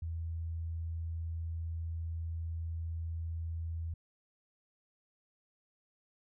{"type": "tone", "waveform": "sine", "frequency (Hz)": 82.41, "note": "E2", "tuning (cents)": 0, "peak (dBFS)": -35, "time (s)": [0.02, 3.94], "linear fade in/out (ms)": 5, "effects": []}